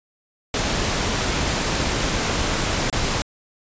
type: noise with dropouts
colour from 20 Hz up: pink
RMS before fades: -22 dBFS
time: 0.54-3.22 s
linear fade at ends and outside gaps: 1 ms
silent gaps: 2.9-2.927 s
effects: resampled to 16000 Hz